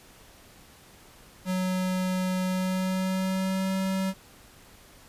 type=tone with pitch glide; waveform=square; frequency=185 to 190.64 Hz; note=F#3 to G3; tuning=0 to -48 cents; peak=-26 dBFS; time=1.45-4.14 s; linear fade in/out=50 ms; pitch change=+52 cents; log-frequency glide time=2.45-3.73 s; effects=pink hiss -53 dBFS RMS until 5.08 s + resampled to 32000 Hz